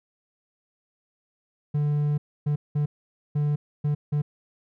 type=tone bursts at uneven times; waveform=triangle; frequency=147.3 Hz; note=D3; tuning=6 cents sharp; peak=-19 dBFS; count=6; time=1.74-2.18 / 2.46-2.56 / 2.75-2.86 / 3.35-3.56 / 3.84-3.95 / 4.12-4.22 s; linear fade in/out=10 ms; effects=none